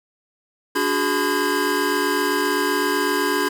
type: tone cluster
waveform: square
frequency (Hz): 290 / 366.4 / 414.2 / 1008 / 1616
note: D4 / F#4 / G#4 / B5 / G#6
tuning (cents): -22 / -17 / -5 / +35 / -48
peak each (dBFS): -26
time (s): 0.75-3.49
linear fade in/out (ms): 10
effects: none